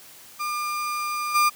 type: tone with level steps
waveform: 35% pulse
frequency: 1201 Hz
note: D6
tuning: 38 cents sharp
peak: -24 / -15 dBFS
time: 0.39-1.5 s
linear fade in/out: 20 ms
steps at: 1.34 s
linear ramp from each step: 20 ms
effects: white hiss -47 dBFS RMS until 1.55 s + high-pass 80 Hz 12 dB/octave